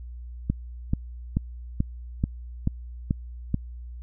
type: click train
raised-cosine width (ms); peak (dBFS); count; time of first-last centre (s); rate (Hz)
5; -10; 8; 0.5-3.543; 2.3
effects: added 60 Hz sine -36 dBFS peak until 4.02 s